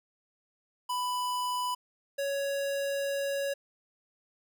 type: tone pair in turn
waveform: square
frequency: 993 / 557.3 Hz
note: B5 / C#5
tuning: +9 / +9 cents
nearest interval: minor seventh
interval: 1000 cents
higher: first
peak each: -30 / -30 dBFS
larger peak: neither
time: 0.89-1.75 / 2.18-3.54 s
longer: second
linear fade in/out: 10 ms
effects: none